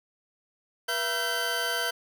20% pulse tone cluster, 482.5 / 674 / 1546 Hz, B4 / E5 / G6, -40 / +38 / -24 cents, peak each -29 / -28 / -24 dBFS, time 0.88-1.91 s, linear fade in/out 10 ms, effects none

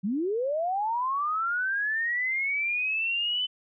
sine linear sweep, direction up, 177.4 to 3037 Hz, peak -25 dBFS, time 0.03-3.47 s, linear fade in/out 20 ms, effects none

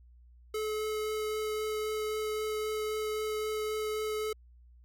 square tone with vibrato, 430 Hz, A4, 40 cents flat, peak -32 dBFS, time 0.54-4.33 s, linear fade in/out 5 ms, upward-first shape triangle, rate 3.8 Hz, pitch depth 8 cents each way, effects added 60 Hz sine -54 dBFS peak until 4.84 s

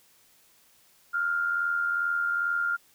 sine tone with amplitude modulation, 1401 Hz, F6, 5 cents sharp, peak -22 dBFS, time 1.13-2.77 s, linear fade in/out 20 ms, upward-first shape sine, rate 82.4 Hz, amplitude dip 50%, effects white hiss -61 dBFS RMS until 2.94 s

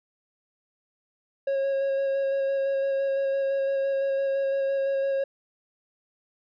triangle tone with vibrato, 546 Hz, C#5, 26 cents flat, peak -21 dBFS, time 1.47-5.24 s, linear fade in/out 5 ms, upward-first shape square, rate 5.9 Hz, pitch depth 10 cents each way, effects resampled to 11025 Hz

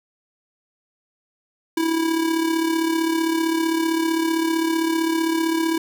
square tone with amplitude modulation, 326.8 Hz, E4, 15 cents flat, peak -17 dBFS, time 1.77-5.78 s, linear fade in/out 5 ms, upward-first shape sine, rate 35.5 Hz, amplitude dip 55%, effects none

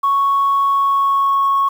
sine tone with pitch glide, 1108.7 to 1102.3 Hz, C#6 to C#6, 0 to -10 cents, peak -11 dBFS, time 0.03-1.69 s, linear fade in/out 10 ms, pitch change -10 cents, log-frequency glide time 0.65-1.41 s, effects tanh soft clip ceiling -8 dBFS + 7-bit

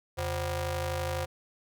sawtooth ring-modulated tone, 220 Hz, A3, in tune, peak -23 dBFS, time 0.17-1.26 s, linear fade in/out 20 ms, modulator 304 Hz, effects none

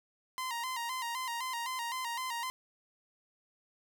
sawtooth tone with vibrato, 982 Hz, B5, 10 cents flat, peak -31 dBFS, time 0.38-2.5 s, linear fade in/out 0 ms, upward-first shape square, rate 3.9 Hz, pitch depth 83 cents each way, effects none

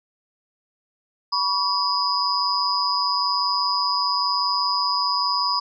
sine tone cluster, 980 / 1121 / 4865 / 5060 Hz, B5 / C#6 / D#8 / D#8, -14 / +19 / -40 / +28 cents, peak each -25 dBFS, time 1.32-5.6 s, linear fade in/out 10 ms, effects none

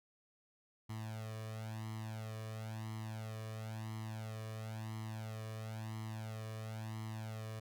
sawtooth tone with flanger, 110 Hz, A2, in tune, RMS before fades -44 dBFS, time 0.89-7.6 s, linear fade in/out 10 ms, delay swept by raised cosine 0.97 to 1.73 ms, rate 0.98 Hz, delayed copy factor +0.85, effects none

